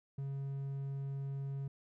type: tone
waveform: triangle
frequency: 137.8 Hz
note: C#3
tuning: 10 cents flat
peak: -35 dBFS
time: 0.18-1.68 s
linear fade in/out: 5 ms
effects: none